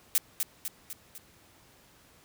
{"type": "noise with echo", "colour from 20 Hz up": "blue", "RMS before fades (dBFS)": -24, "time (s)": [0.15, 0.18], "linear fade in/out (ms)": 0, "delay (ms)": 250, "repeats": 4, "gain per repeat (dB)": -5, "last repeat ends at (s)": 1.18, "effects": ["pink hiss -59 dBFS RMS until 2.24 s", "high-pass 60 Hz 12 dB/octave"]}